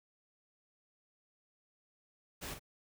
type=noise with echo; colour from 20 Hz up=pink; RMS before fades=-43 dBFS; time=2.41-2.55 s; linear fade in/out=20 ms; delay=45 ms; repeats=1; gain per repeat=-7 dB; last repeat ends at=2.595 s; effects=none